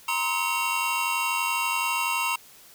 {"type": "tone cluster", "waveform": "square", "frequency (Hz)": [945, 1037, 1283, 2219, 2746], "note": ["A#5", "C6", "E6", "C#7", "F7"], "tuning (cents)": [23, -16, -47, 1, -30], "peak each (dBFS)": [-30, -31, -35, -36, -29], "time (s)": [0.08, 2.36], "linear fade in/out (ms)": 5, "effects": ["white hiss -51 dBFS RMS until 2.74 s"]}